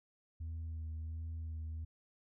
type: tone with vibrato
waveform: sine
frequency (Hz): 80.4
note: E2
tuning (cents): -43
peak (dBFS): -37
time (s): 0.4-1.85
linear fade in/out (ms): 10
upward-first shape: sine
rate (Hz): 1.4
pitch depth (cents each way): 22
effects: tanh soft clip ceiling -38 dBFS